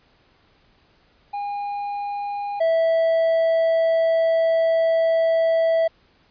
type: tone pair in turn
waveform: triangle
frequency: 814 / 655.8 Hz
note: G#5 / E5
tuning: -35 / -9 cents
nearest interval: major third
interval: 374 cents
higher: first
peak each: -23 / -14 dBFS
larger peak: second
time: 1.33-2.6 / 2.6-5.88 s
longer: second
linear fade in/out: 10 ms
effects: pink hiss -59 dBFS RMS until 6.3 s + resampled to 11025 Hz